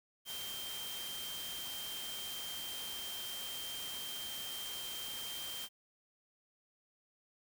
sine tone in noise, 3150 Hz, G7, 8 cents sharp, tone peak -43 dBFS, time 0.25-5.69 s, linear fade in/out 50 ms, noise white, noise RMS -45 dBFS, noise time 0.25-5.69 s, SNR -1 dB, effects none

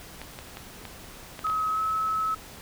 clicks, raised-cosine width 0.3 ms, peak -22 dBFS, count 7, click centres 0.216 / 0.389 / 0.571 / 0.853 / 1.392 / 1.468 / 1.499 s
sine tone with pitch glide, 1276 to 1293.8 Hz, D#6 to E6, +43 to -33 cents, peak -24 dBFS, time 1.44-2.35 s, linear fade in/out 10 ms, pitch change +24 cents, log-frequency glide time 1.71-1.8 s
effects pink hiss -45 dBFS RMS until 2.61 s

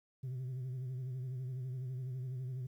sine tone with vibrato, 128.3 Hz, C3, 34 cents flat, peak -35 dBFS, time 0.23-2.67 s, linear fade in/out 10 ms, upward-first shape sine, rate 12 Hz, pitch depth 62 cents each way, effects tanh soft clip ceiling -37 dBFS + 12-bit

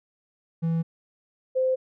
triangle / sine tone pair in turn, 164.81 / 518.1 Hz, E3 / C5, 0 / -17 cents, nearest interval octave + minor sixth, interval 1983 cents, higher second, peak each -20 / -20 dBFS, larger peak neither, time 0.62-0.83 / 1.55-1.76 s, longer neither, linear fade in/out 20 ms, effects none

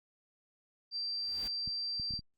sine tone, 4699 Hz, D8, in tune, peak -34 dBFS, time 0.91-2.21 s, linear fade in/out 50 ms
pink noise with exponential growth, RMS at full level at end -46 dBFS, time 1.02-1.48 s, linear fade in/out 5 ms, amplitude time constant 100 ms
clicks, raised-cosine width 5 ms, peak -33 dBFS, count 5, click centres 1.676 / 1.998 / 2.108 / 2.138 / 2.192 s
effects Opus 48 kbps

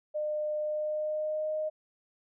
sine tone with pitch glide, 605 to 618.8 Hz, D#5 to D#5, -49 to -10 cents, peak -29 dBFS, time 0.14-1.7 s, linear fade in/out 20 ms, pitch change +39 cents, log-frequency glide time 0.59-1.54 s, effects none

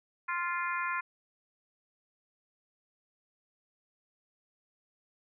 harmonic tone, 348.6 Hz, F4, 3 cents flat, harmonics 3 / 4 / 5 / 6 / 7, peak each -34 / -36 / -38 / -40 / -41 dBFS, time 0.28-1.01 s, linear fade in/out 10 ms, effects none

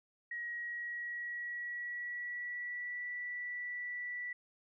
sine tone with pitch glide, 1900 to 1960.2 Hz, A#6 to B6, +33 to -13 cents, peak -38 dBFS, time 0.31-4.33 s, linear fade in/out 5 ms, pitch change +54 cents, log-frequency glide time 0.54-3.07 s, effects none

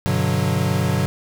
square chord, G major seventh, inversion none, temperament equal with one note detuned, 98 / 125.34 / 146.83 / 185 Hz, G2 / B2 / D3 / F#3, 0 / +26 / 0 / 0 cents, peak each -24 dBFS, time 0.06-1.06 s, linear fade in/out 0 ms, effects none

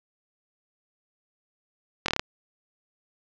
slowing click train, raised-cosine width 0.2 ms, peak -6 dBFS, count 6, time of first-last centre 2.06-2.195 s, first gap 23 ms, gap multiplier 1.08, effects low-pass 5000 Hz 12 dB/octave + 7-bit

